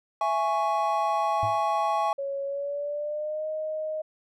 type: chord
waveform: triangle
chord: C# minor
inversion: first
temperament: just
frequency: 665.2 / 831.5 / 1108.7 Hz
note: E5 / G#5 / C#6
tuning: +16 / +2 / 0 cents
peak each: -27 / -24 / -26 dBFS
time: 0.21-2.13 s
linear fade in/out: 2 ms
type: tone with exponential decay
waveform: triangle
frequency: 107.3 Hz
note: A2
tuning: 43 cents flat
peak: -25 dBFS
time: 1.43-1.63 s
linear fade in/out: 0 ms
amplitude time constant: 42 ms
type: tone with pitch glide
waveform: sine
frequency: 554.4 to 622.3 Hz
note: C#5 to D#5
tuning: 0 to 0 cents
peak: -28 dBFS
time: 2.18-4.02 s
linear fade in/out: 10 ms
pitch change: +200 cents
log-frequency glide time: 2.45-3.47 s
effects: none